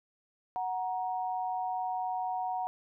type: tone pair together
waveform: sine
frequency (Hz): 740 / 938.6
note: F#5 / A#5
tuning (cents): 0 / +12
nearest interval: major third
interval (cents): 412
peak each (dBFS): -32 / -36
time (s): 0.56-2.67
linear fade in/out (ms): 0
effects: none